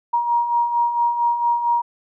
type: beating tone pair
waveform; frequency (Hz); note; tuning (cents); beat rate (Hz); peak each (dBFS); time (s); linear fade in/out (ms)
sine; 944 / 948.4; A#5 / A#5; +22 / +30; 4.4; -25 / -17; 0.13-1.82; 10
effects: none